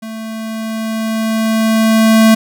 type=tone with level ramp; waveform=square; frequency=221.7 Hz; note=A3; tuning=13 cents sharp; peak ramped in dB=-25 to -5 dBFS; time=0.02-2.35 s; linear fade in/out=10 ms; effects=none